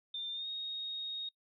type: tone with pitch glide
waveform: sine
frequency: 3595 to 3737 Hz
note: A7 to A#7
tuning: +36 to +4 cents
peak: -37 dBFS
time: 0.14-1.29 s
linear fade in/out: 5 ms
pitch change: +68 cents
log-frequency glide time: 0.33-0.47 s
effects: noise-tail reverb RT60 0.1 s tail -24 dB re dry